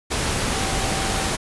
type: tone in noise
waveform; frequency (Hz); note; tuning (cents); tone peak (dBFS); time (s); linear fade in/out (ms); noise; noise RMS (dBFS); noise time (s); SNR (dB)
sine; 773; G5; -24; -31; 0.51-1.31; 20; pink; -23; 0.1-1.37; -11
effects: resampled to 24000 Hz